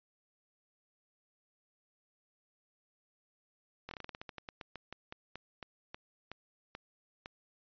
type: slowing click train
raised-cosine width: 0.3 ms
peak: -27 dBFS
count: 22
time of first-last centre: 3.89-7.259 s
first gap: 22 ms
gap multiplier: 1.17
effects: resampled to 11025 Hz